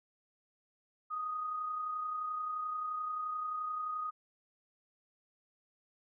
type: tone with amplitude modulation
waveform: sine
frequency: 1244.5 Hz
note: D#6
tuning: in tune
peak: -33 dBFS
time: 1.1-4.11 s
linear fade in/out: 20 ms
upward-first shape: sine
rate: 31.5 Hz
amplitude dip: 35%
effects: none